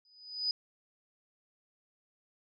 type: tone with exponential growth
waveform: sine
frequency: 4978 Hz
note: D#8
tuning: in tune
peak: -26 dBFS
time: 0.05-0.51 s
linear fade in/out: 2 ms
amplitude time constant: 100 ms
effects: none